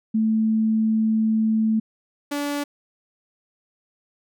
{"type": "tone pair in turn", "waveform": ["sine", "sawtooth"], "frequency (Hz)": [220, 288.2], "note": ["A3", "D4"], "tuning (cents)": [0, -33], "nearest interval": "perfect fourth", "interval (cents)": 467, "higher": "second", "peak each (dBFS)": [-17, -20], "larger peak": "first", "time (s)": [[0.14, 1.8], [2.31, 2.64]], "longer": "first", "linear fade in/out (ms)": 10, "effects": []}